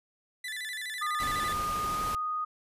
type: tone with vibrato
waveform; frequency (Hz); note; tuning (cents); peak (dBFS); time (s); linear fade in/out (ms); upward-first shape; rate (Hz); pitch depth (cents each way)
30% pulse; 1864.7; A#6; 0; -32; 0.44-1.53; 5; square; 12; 110
type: tone with pitch glide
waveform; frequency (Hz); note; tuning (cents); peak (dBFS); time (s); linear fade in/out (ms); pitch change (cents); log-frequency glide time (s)
sine; 1225 to 1240.7; D#6 to D#6; -27 to -5; -29; 1.01-2.45; 10; +22; 1.77-2.02
type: noise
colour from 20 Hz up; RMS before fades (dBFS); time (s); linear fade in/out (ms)
pink; -38; 1.2-2.15; 0
effects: resampled to 32000 Hz